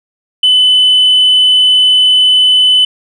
sine tone, 3013 Hz, F#7, 31 cents sharp, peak -3 dBFS, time 0.43-2.85 s, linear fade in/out 5 ms, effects tanh soft clip ceiling -2 dBFS

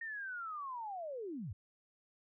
sine linear sweep, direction down, 1853 to 76.4 Hz, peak -40 dBFS, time 0.01-1.53 s, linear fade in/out 5 ms, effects none

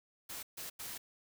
white noise bursts at uneven times, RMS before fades -44 dBFS, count 3, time 0.29-0.43 / 0.57-0.7 / 0.79-0.98 s, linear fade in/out 10 ms, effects none

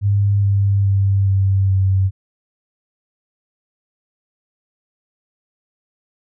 sine tone with pitch steps, 100.9 / 99.57 / 98.25 / 96.96 / 95.68 Hz, G#2 / G2 / G2 / G2 / G2, -49 / +28 / +4 / -18 / -41 cents, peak -12 dBFS, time 0.01-2.11 s, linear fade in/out 50 ms, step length 420 ms, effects none

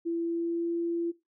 sine tone with pitch glide, 335.9 to 339.2 Hz, E4 to E4, +33 to +50 cents, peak -27 dBFS, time 0.05-1.12 s, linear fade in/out 20 ms, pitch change +17 cents, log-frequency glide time 0.22-0.72 s, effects noise-tail reverb RT60 0.2 s tail -17 dB re dry

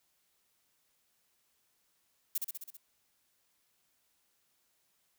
violet noise with echo, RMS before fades -32 dBFS, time 2.35-2.38 s, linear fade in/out 5 ms, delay 65 ms, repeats 6, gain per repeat -3 dB, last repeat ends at 2.77 s, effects white hiss -75 dBFS RMS until 5.18 s

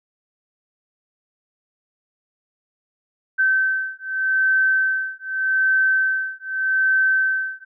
sine beating tone pair, 1542 / 1542.83 Hz, G6 / G6, -29 / -28 cents, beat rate 0.83 Hz, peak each -20 dBFS, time 3.38-7.65 s, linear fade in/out 20 ms, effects none

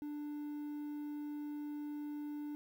triangle tone with quantisation, 295.3 Hz, D4, 10 cents sharp, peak -38 dBFS, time 0.02-2.55 s, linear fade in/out 0 ms, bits 11, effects none

